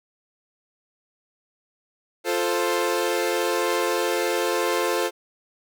sawtooth chord, F major, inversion none, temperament equal, 349.2 / 440 / 523.3 Hz, F4 / A4 / C5, 0 / 0 / 0 cents, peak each -22 dBFS, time 2.24-5.11 s, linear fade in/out 50 ms, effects none

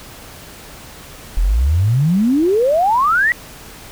sine exponential sweep, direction up, 38.89 to 1981 Hz, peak -11 dBFS, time 1.37-3.32 s, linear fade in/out 0 ms, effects pink hiss -37 dBFS RMS until 3.91 s

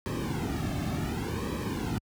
brown noise with flanger, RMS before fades -31 dBFS, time 0.06-1.98 s, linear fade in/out 0 ms, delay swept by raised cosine 1.4 to 2.09 ms, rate 0.68 Hz, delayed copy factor -0.85, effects high-pass 60 Hz 12 dB/octave

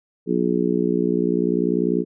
harmonic tone, 60.2 Hz, B1, 44 cents flat, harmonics 3 / 4 / 5 / 6 / 7, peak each -24 / -24 / -24 / -24 / -24 dBFS, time 0.26-2.05 s, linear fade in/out 50 ms, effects none

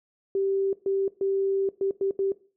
sine tone bursts at uneven times, 390.1 Hz, G4, 8 cents flat, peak -22 dBFS, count 6, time 0.35-0.73 / 0.86-1.08 / 1.21-1.69 / 1.81-1.91 / 2.01-2.11 / 2.19-2.32 s, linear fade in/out 2 ms, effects noise-tail reverb RT60 0.4 s tail -19 dB re dry

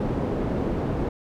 white low-pass noise, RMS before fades -26 dBFS, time 0-1.09 s, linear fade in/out 5 ms, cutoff 390 Hz, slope 12 dB/octave, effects none

